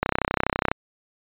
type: click train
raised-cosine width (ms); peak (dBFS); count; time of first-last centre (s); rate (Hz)
0.5; -5; 23; 0.03-0.715; 32.1
effects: resampled to 8000 Hz

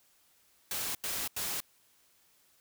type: noise bursts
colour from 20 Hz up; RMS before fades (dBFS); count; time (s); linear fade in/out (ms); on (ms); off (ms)
white; -35; 3; 0.71-1.604; 2; 240; 87
effects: white hiss -67 dBFS RMS until 2.6 s

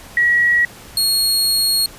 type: tone pair in turn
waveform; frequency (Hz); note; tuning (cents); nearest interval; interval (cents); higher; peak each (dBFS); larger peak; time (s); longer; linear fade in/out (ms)
sine / sawtooth; 1917 / 4304; A#6 / C8; +48 / +48; octave + major second; 1400; second; -11; neither; 0.17-0.65 / 0.97-1.86; second; 2
effects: pink hiss -39 dBFS RMS until 1.98 s + resampled to 32000 Hz

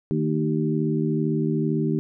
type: harmonic tone with a mistuned harmonic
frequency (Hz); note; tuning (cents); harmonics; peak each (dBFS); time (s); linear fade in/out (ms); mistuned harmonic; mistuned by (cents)
77.78; D#2; 0; 2 / 3 / 4 / 5; -24 / -26 / -27 / -28; 0.11-1.99; 0; 3; -33
effects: none

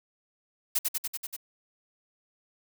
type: noise with echo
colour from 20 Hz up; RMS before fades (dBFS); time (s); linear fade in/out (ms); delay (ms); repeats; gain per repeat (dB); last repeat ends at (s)
blue; -25; 0.75-0.79; 10; 96; 6; -2; 1.366
effects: none

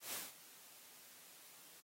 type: noise with ADSR envelope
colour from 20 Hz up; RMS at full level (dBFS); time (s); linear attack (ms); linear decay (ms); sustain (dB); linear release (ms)
white; -43; 0-1.81; 130; 190; -17; 13
effects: high-pass 150 Hz 12 dB/octave + AAC 48 kbps

